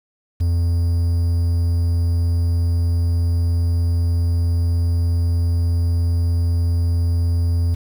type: tone with quantisation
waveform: triangle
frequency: 85.2 Hz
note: F2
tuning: 42 cents flat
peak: -13 dBFS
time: 0.4-7.75 s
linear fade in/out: 10 ms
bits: 7
effects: none